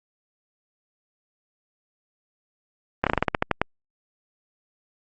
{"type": "slowing click train", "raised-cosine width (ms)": 0.5, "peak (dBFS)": -4, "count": 11, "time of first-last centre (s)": [3.04, 3.616], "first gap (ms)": 27, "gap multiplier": 1.16, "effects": ["Opus 32 kbps"]}